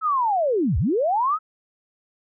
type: linear two-way sweep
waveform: sine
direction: down then up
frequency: 1318.5 to 58.27 to 1318.5 Hz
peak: -18 dBFS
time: 0.01-1.39 s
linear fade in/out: 50 ms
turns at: 0.78 s
effects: none